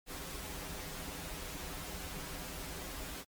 pink noise with comb filter, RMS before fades -43 dBFS, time 0.06-3.25 s, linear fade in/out 50 ms, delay 8.8 ms, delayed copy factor -0.9, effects MP3 96 kbps

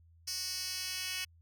10% pulse tone with high-pass filter sweep, 370 Hz, F#4, in tune, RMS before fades -38 dBFS, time 0.27-1.25 s, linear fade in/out 10 ms, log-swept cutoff 5000 to 3100 Hz, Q 2.5, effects added 83 Hz sine -59 dBFS peak until 1.41 s

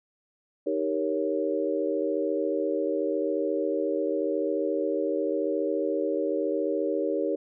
sine chord, Eb dominant seventh, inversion none, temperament equal, 311.1 / 392 / 466.2 / 554.4 Hz, Eb4 / G4 / Bb4 / Db5, 0 / 0 / 0 / 0 cents, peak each -30 dBFS, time 0.66-7.36 s, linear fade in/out 10 ms, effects none

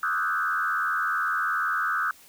sine tone with frequency modulation, 1384 Hz, F6, 16 cents flat, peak -23 dBFS, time 0.03-2.11 s, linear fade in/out 2 ms, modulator 82.5 Hz, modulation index 2.4, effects white hiss -53 dBFS RMS until 2.28 s

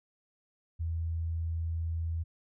sine tone, 82.41 Hz, E2, in tune, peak -30 dBFS, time 0.79-2.24 s, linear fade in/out 20 ms, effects none

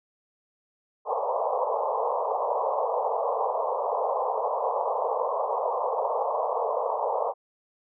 pink band-pass noise, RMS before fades -27 dBFS, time 1.05-7.34 s, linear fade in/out 50 ms, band 450 to 1100 Hz, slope 96 dB/octave, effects none

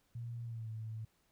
sine tone with pitch glide, 117.8 to 110.55 Hz, A#2 to A2, +19 to +9 cents, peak -40 dBFS, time 0.15-1.05 s, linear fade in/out 5 ms, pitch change -110 cents, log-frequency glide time 0.44-0.68 s, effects pink hiss -75 dBFS RMS until 1.31 s

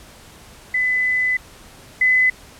sine tone pair in turn, 2007 / 2016 Hz, B6 / B6, +27 / +35 cents, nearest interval unison, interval 8 cents, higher second, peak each -16 / -12 dBFS, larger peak second, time 0.74-1.37 / 2.01-2.3 s, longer first, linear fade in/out 5 ms, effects pink hiss -44 dBFS RMS until 2.59 s + low-pass 12000 Hz 12 dB/octave

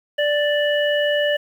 harmonic tone, 587.3 Hz, D5, in tune, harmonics 1 / 3 / 5, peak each -18 / -23 / -25 dBFS, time 0.18-1.37 s, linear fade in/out 10 ms, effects 8-bit

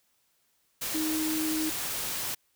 sine tone in noise, 313.3 Hz, D#4, 12 cents sharp, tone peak -28 dBFS, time 0.94-1.7 s, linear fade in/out 10 ms, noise white, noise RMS -33 dBFS, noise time 0.81-2.35 s, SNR +2 dB, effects white hiss -71 dBFS RMS until 2.55 s

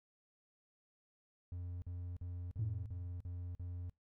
triangle tone bursts, 88.5 Hz, F2, 23 cents sharp, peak -39 dBFS, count 7, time 1.52-3.896 s, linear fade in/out 0 ms, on 300 ms, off 46 ms
sine tone with exponential decay, 110 Hz, A2, in tune, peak -31 dBFS, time 2.59-3.28 s, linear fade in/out 5 ms, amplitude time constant 150 ms
effects noise-tail reverb RT60 0.2 s tail -26 dB re dry + tanh soft clip ceiling -30 dBFS

